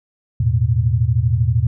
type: chord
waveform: sine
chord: E suspended fourth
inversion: none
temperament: equal with one note detuned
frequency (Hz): 82.41 / 110 / 122.76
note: E2 / A2 / B2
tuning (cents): 0 / 0 / -10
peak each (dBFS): -20 / -17 / -17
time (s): 0.4-1.67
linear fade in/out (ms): 5
effects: none